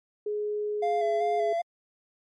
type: tone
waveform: sine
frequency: 418.8 Hz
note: G#4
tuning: 15 cents sharp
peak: -27 dBFS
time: 0.26-1.53 s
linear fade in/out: 5 ms
type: tone with vibrato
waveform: triangle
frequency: 686 Hz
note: F5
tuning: 31 cents flat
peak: -23 dBFS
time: 0.82-1.62 s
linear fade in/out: 10 ms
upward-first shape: square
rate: 2.6 Hz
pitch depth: 29 cents each way
effects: MP3 48 kbps